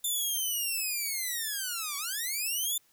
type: linear two-way sweep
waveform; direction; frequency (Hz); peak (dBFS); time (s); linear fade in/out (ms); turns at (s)
5% pulse; down then up; 3570 to 1108.7 to 3570; -21; 0.04-2.78; 5; 1.97
effects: white hiss -66 dBFS RMS until 2.92 s